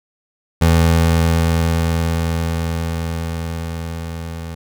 25% pulse tone with level ramp, 82.7 Hz, E2, 6 cents sharp, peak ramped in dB -6 to -23 dBFS, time 0.61-4.55 s, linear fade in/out 10 ms, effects none

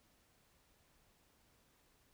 silence, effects pink hiss -72 dBFS RMS until 2.13 s

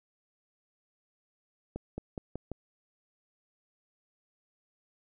accelerating click train, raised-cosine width 2 ms, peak -23 dBFS, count 5, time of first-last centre 1.76-2.517 s, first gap 220 ms, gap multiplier 0.9, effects none

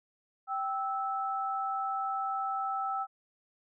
sine tone pair together, 780 / 1311.8 Hz, G5 / E6, -9 / -9 cents, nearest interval major sixth, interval 900 cents, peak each -33 / -33 dBFS, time 0.47-3.07 s, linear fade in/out 50 ms, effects none

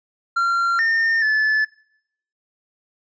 triangle tone with pitch steps, 1377 / 1817 / 1735 Hz, F6 / A#6 / A6, -25 / -45 / -25 cents, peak -14 dBFS, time 0.36-1.65 s, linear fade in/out 10 ms, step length 430 ms, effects noise-tail reverb RT60 0.7 s tail -20 dB re dry + resampled to 16000 Hz

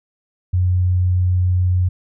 sine tone, 90.7 Hz, F#2, 34 cents flat, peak -13 dBFS, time 0.53-1.89 s, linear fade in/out 10 ms, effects none

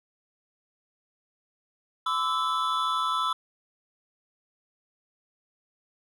triangle tone cluster, 1018 / 1150 / 1313 / 3448 Hz, C6 / D6 / E6 / A7, -48 / -37 / -7 / -36 cents, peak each -28 / -33 / -25 / -32 dBFS, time 2.06-3.33 s, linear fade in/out 5 ms, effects none

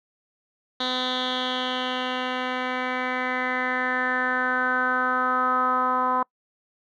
10% pulse tone with low-pass filter sweep, 253.8 Hz, B3, 47 cents sharp, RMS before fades -25 dBFS, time 0.8-6.23 s, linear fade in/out 5 ms, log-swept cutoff 3800 to 1100 Hz, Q 5.8, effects noise-tail reverb RT60 0.1 s tail -26 dB re dry

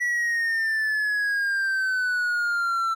triangle exponential sweep, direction down, 1951 to 1332 Hz, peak -20 dBFS, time 0-2.95 s, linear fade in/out 20 ms, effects none

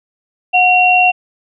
sine tone pair together, 730 / 2741 Hz, F#5 / F7, -24 / -33 cents, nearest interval octave + major seventh, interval 2291 cents, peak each -10 dBFS, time 0.53-1.12 s, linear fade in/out 20 ms, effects none

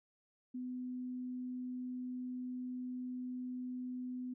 sine tone, 251.3 Hz, B3, 30 cents sharp, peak -39 dBFS, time 0.54-4.34 s, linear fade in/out 10 ms, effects none

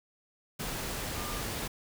sine tone in noise, 1200 Hz, D6, 37 cents sharp, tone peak -43 dBFS, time 1.16-1.41 s, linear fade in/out 10 ms, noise pink, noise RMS -36 dBFS, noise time 0.59-1.68 s, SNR -10 dB, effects none

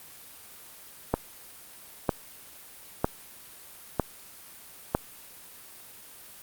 click train, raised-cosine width 1 ms, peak -8 dBFS, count 5, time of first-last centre 1.14-4.95 s, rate 1.05 Hz, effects white hiss -48 dBFS RMS until 6.42 s + Opus 32 kbps

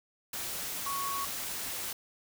sine tone in noise, 1110 Hz, C#6, 2 cents sharp, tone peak -33 dBFS, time 0.86-1.25 s, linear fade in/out 5 ms, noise white, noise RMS -37 dBFS, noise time 0.33-1.93 s, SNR +1 dB, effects none

